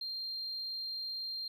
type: tone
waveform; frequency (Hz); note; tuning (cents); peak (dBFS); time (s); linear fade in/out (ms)
triangle; 4186; C8; 0; -34; 0.01-1.48; 5
effects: tanh soft clip ceiling -34 dBFS